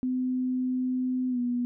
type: tone with pitch glide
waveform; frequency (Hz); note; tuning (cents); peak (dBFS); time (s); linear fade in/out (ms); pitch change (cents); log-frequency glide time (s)
sine; 254.6 to 243.8; C4 to B3; -47 to -22; -25; 0.03-1.65; 0; -75; 1.29-1.39
effects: none